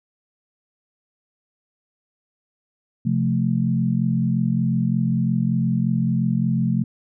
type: chord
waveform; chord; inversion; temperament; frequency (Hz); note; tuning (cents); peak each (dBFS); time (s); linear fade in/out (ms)
sine; F major; second; equal with one note detuned; 131.34 / 174.61 / 220; C3 / F3 / A3; +7 / 0 / 0; -22; 3.05-6.84; 10
effects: none